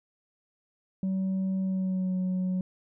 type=tone with pitch glide; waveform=sine; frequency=190 to 184.59 Hz; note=F#3 to F#3; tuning=+46 to -4 cents; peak=-23 dBFS; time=1.03-2.61 s; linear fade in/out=2 ms; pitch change=-50 cents; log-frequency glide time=1.61-2.16 s; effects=tanh soft clip ceiling -25 dBFS